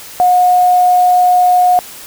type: tone with quantisation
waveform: sine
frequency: 723 Hz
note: F#5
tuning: 40 cents flat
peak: -6 dBFS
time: 0.2-1.79 s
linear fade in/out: 0 ms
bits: 5
effects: white hiss -32 dBFS RMS until 2.06 s